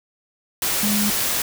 sine tone in noise, 207.7 Hz, G#3, in tune, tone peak -20 dBFS, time 0.83-1.1 s, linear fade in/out 2 ms, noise white, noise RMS -22 dBFS, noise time 0.62-1.42 s, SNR -1 dB, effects none

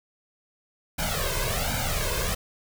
pink noise with flanger, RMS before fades -27 dBFS, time 0.98-2.35 s, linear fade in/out 10 ms, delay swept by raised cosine 1.3 to 1.95 ms, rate 1.3 Hz, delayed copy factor +0.95, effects none

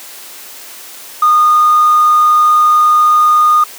sine tone with hard clipping, 1226 Hz, D#6, 26 cents flat, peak -6 dBFS, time 1.22-3.64 s, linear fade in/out 5 ms, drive 1 dB, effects white hiss -32 dBFS RMS until 3.78 s + high-pass 300 Hz 12 dB/octave

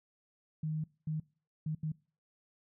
sine tone bursts at uneven times, 155.56 Hz, D#3, in tune, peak -32 dBFS, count 4, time 0.63-0.84 / 1.07-1.2 / 1.66-1.75 / 1.83-1.92 s, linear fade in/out 5 ms, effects noise-tail reverb RT60 0.4 s tail -23 dB re dry

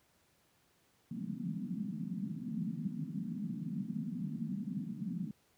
pink band-pass noise, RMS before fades -39 dBFS, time 1.11-5.31 s, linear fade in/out 2 ms, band 160 to 240 Hz, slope 48 dB/octave, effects pink hiss -71 dBFS RMS until 5.57 s + high-pass 80 Hz 12 dB/octave

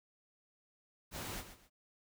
pink noise with echo, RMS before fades -43 dBFS, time 1.11-1.44 s, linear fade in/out 50 ms, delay 130 ms, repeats 2, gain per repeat -11 dB, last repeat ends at 1.7 s, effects none

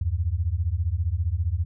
sine beating tone pair, 77.78 / 92.78 Hz, D#2 / F#2, 0 / +5 cents, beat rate 15 Hz, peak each -25 dBFS, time 0.01-1.65 s, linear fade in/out 5 ms, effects none

